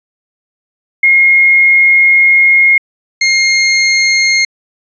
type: tone pair in turn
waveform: sine / sawtooth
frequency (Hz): 2147 / 2132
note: C7 / C7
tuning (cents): +44 / +32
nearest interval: unison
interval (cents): 12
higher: first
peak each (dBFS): -4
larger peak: neither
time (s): 1.03-2.78 / 3.21-4.45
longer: first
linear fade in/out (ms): 5
effects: resampled to 16000 Hz